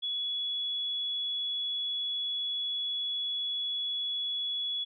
sine tone, 3387 Hz, G#7, 33 cents sharp, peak -30 dBFS, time 0.02-4.85 s, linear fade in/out 20 ms, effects none

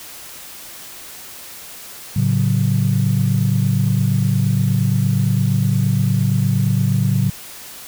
sine chord, F# minor, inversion first, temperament equal, 110 / 138.59 / 185 Hz, A2 / C#3 / F#3, 0 / 0 / 0 cents, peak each -17 / -17 / -19 dBFS, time 2.16-7.3 s, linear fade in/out 5 ms, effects tanh soft clip ceiling -5 dBFS + white hiss -36 dBFS RMS until 7.87 s

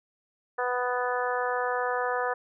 harmonic tone, 247.9 Hz, B3, 7 cents sharp, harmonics 2 / 3 / 4 / 5 / 6 / 7, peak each -30 / -32 / -33 / -34 / -35 / -35 dBFS, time 0.58-2.34 s, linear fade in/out 10 ms, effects none

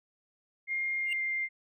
sine tone with pitch glide, 2123 to 2103 Hz, C7 to C7, +25 to +8 cents, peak -29 dBFS, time 0.67-1.49 s, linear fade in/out 50 ms, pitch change -17 cents, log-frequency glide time 0.98-1.21 s
triangle tone with exponential growth, 2794 Hz, F7, in tune, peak -27 dBFS, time 1.05-1.13 s, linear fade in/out 2 ms, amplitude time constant 17 ms
effects none

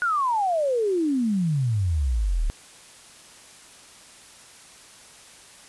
sine exponential sweep, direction down, 1480 to 34.65 Hz, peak -20 dBFS, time 0.02-2.5 s, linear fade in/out 0 ms, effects white hiss -48 dBFS RMS until 5.68 s + resampled to 24000 Hz

